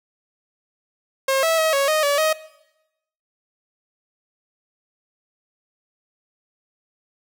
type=tone with pitch steps; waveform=sawtooth; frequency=537 / 652 / 637 / 554 / 621 / 572 / 628 Hz; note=C5 / E5 / D#5 / C#5 / D#5 / D5 / D#5; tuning=+45 / -19 / +41 / -1 / -3 / -46 / +16 cents; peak=-13 dBFS; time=1.28-2.33 s; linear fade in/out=5 ms; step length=150 ms; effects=noise-tail reverb RT60 0.9 s tail -19 dB re dry